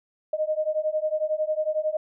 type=beating tone pair; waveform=sine; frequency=613 / 624 Hz; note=D#5 / D#5; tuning=-26 / +5 cents; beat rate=11 Hz; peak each=-26 / -26 dBFS; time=0.33-1.97 s; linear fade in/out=5 ms; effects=none